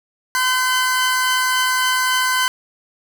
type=tone pair together; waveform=sawtooth; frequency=1021.2 / 1530 Hz; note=C6 / G6; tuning=-42 / -42 cents; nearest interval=perfect fifth; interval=700 cents; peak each=-15 dBFS; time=0.35-2.48 s; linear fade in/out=0 ms; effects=none